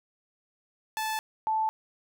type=tone pair in turn; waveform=sawtooth / sine; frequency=873 / 876.2 Hz; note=A5 / A5; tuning=-14 / -7 cents; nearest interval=unison; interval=7 cents; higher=second; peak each=-25 / -24 dBFS; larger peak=second; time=0.97-1.19 / 1.47-1.69 s; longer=neither; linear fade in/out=0 ms; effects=none